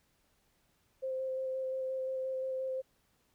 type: tone with vibrato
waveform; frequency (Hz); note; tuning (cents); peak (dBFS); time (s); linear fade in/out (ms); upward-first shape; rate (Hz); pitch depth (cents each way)
sine; 523.3; C5; 0; -33; 1.02-2.82; 20; square; 5.7; 9
effects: pink hiss -73 dBFS RMS until 3.34 s